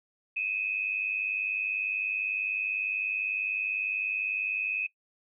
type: tone pair together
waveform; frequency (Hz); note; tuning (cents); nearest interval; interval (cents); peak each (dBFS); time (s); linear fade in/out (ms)
sine; 2489 / 2589; D#7 / E7; 0 / -32; minor second; 68; -31 / -31; 0.36-4.87; 10
effects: noise-tail reverb RT60 0.1 s tail -20 dB re dry